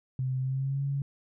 sine tone with pitch glide, 130 to 139.33 Hz, C3 to C#3, -11 to +9 cents, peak -27 dBFS, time 0.19-1.02 s, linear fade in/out 2 ms, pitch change +120 cents, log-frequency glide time 0.4-0.83 s, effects none

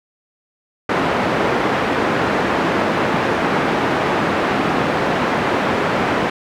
pink band-pass noise, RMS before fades -18 dBFS, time 0.89-6.3 s, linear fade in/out 5 ms, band 210 to 1800 Hz, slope 12 dB/octave, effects none

